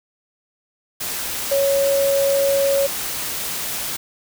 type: tone in noise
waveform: sine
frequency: 554.4 Hz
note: C#5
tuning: in tune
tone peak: -15 dBFS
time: 1.51-2.87 s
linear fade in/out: 10 ms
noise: white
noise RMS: -26 dBFS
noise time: 1-3.97 s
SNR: +8 dB
effects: none